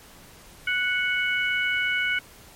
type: harmonic tone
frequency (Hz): 739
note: F#5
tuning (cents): -2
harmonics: 2 / 3 / 4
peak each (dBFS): -25 / -25 / -31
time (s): 0.67-2.19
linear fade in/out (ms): 5
effects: pink hiss -49 dBFS RMS until 2.55 s + MP3 64 kbps